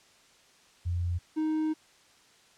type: tone pair in turn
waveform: sine / triangle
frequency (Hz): 87.31 / 312.2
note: F2 / D#4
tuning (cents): 0 / +6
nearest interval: octave + minor seventh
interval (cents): 2206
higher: second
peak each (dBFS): -27 / -24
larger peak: second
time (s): 0.85-1.19 / 1.36-1.74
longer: second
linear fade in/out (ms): 20
effects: white hiss -60 dBFS RMS until 2.57 s + low-pass 7000 Hz 12 dB/octave